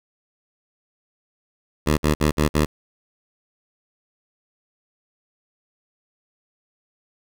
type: tone bursts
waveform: 10% pulse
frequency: 75.6 Hz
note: D#2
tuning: 49 cents flat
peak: -8 dBFS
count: 5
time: 1.86-2.66 s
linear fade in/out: 20 ms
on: 120 ms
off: 50 ms
effects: none